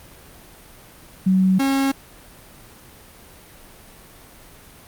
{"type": "tone pair in turn", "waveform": ["sine", "45% pulse"], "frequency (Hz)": [188, 272], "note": ["F#3", "C#4"], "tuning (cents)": [28, -33], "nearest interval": "tritone", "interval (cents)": 639, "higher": "second", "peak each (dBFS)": [-13, -17], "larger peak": "first", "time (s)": [[1.26, 1.59], [1.59, 1.92]], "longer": "neither", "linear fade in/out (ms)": 10, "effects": ["pink hiss -45 dBFS RMS until 4.87 s", "Opus 32 kbps"]}